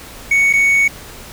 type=tone with dropouts; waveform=triangle; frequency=2226 Hz; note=C#7; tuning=7 cents sharp; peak=-8 dBFS; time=0.31-0.88 s; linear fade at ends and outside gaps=5 ms; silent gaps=0.529-0.535 s; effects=pink hiss -35 dBFS RMS until 1.32 s